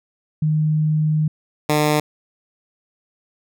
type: tone pair in turn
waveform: sine / 10% pulse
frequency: 154.2 / 150.59 Hz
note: D#3 / D3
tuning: -15 / +44 cents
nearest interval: unison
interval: 41 cents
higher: first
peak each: -15 / -7 dBFS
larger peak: second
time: 0.42-1.28 / 1.69-2 s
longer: first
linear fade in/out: 5 ms
effects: none